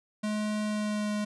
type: tone with pitch glide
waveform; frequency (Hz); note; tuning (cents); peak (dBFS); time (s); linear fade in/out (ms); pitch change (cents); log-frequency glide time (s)
square; 212 to 209.3; G#3 to G#3; +36 to +14; -29; 0.23-1.25; 10; -22; 0.63-1.13
effects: resampled to 24000 Hz